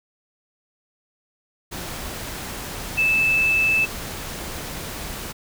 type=tone in noise; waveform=sine; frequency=2627 Hz; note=E7; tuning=7 cents flat; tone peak=-16 dBFS; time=2.97-3.86 s; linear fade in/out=20 ms; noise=pink; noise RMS=-32 dBFS; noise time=1.71-5.33 s; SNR=+13 dB; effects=none